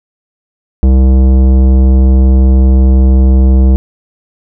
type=tone with tanh clipping; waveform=sine; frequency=65.2 Hz; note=C2; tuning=5 cents flat; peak=-5 dBFS; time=0.83-3.76 s; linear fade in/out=0 ms; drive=15 dB; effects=none

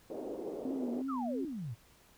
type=band-pass noise; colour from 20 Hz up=pink; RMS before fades=-41 dBFS; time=0.1-1.02 s; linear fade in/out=2 ms; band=310 to 540 Hz; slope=24 dB/octave
type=tone with vibrato; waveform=sine; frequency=254.6 Hz; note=C4; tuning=47 cents flat; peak=-34 dBFS; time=0.65-1.45 s; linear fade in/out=2 ms; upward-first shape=triangle; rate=2.9 Hz; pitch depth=130 cents each way
type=exponential sweep; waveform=sine; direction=down; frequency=1408 to 103.8 Hz; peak=-37 dBFS; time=1.08-1.75 s; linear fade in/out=20 ms
effects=pink hiss -63 dBFS RMS until 2.17 s

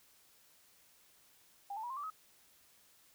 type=tone with pitch steps; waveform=sine; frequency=802 / 879.7 / 964.8 / 1058.2 / 1160.7 / 1273.1 Hz; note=G5 / A5 / B5 / C6 / D6 / D#6; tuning=+39 / -1 / -41 / +19 / -21 / +39 cents; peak=-39 dBFS; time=1.7-2.102 s; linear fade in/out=5 ms; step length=67 ms; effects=white hiss -66 dBFS RMS until 3.14 s

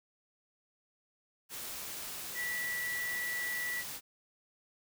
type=tone in noise; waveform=sine; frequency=1953 Hz; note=B6; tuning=20 cents flat; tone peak=-34 dBFS; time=2.34-3.84 s; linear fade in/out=50 ms; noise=white; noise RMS=-42 dBFS; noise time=1.49-4.01 s; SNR=+5 dB; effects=none

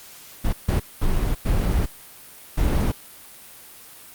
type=noise bursts at uneven times; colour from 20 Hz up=brown; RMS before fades=-20 dBFS; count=5; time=0.44-0.53 / 0.68-0.8 / 1.01-1.35 / 1.45-1.86 / 2.57-2.92 s; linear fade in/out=10 ms; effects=white hiss -44 dBFS RMS until 4.14 s + Opus 48 kbps

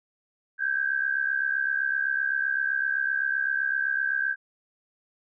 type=tone pair together; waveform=sine; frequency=1557 / 1624.8 Hz; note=G6 / G#6; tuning=-12 / -38 cents; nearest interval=minor second; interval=74 cents; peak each=-26 / -27 dBFS; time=0.58-4.36 s; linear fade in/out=50 ms; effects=none

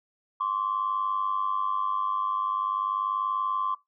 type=tone pair together; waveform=sine; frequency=1046.5 / 1146.9 Hz; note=C6 / D6; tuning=0 / -41 cents; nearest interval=major second; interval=159 cents; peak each=-27 dBFS; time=0.4-3.75 s; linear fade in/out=10 ms; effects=noise-tail reverb RT60 0.2 s tail -23 dB re dry + tanh soft clip ceiling -18 dBFS

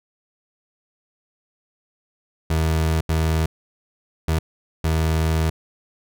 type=tone bursts at uneven times; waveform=30% pulse; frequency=80.1 Hz; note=E2; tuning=49 cents flat; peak=-15 dBFS; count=4; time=2.5-3.01 / 3.09-3.46 / 4.28-4.39 / 4.84-5.5 s; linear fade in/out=5 ms; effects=none

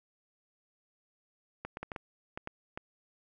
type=clicks; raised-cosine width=0.5 ms; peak=-23 dBFS; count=8; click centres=1.65 / 1.771 / 1.83 / 1.918 / 1.962 / 2.375 / 2.474 / 2.775 s; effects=none

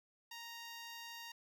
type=tone; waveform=10% pulse; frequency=932.3 Hz; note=A#5; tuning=in tune; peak=-39 dBFS; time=0.31-1.32 s; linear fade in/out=5 ms; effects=none

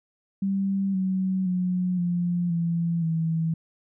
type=tone with pitch steps; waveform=sine; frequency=195.2 / 188.22 / 181.5 / 175.01 / 168.76 / 162.73 Hz; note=G3 / F#3 / F#3 / F3 / E3 / E3; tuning=-7 / +30 / -33 / +4 / +41 / -22 cents; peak=-22 dBFS; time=0.42-3.54 s; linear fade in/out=5 ms; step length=520 ms; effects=none

